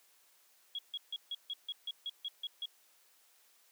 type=tone bursts; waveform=sine; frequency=3321 Hz; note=G#7; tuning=1 cent flat; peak=-36 dBFS; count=11; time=0.75-2.657 s; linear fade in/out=2 ms; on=37 ms; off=150 ms; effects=white hiss -67 dBFS RMS until 3.71 s + high-pass 400 Hz 12 dB/octave